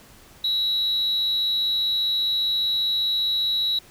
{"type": "tone with amplitude modulation", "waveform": "sine", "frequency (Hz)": 3900, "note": "B7", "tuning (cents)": -23, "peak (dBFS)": -16, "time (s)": [0.44, 3.79], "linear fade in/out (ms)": 5, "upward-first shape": "sine", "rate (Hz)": 235, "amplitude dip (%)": 60, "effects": ["tanh soft clip ceiling -16 dBFS", "pink hiss -50 dBFS RMS until 3.9 s"]}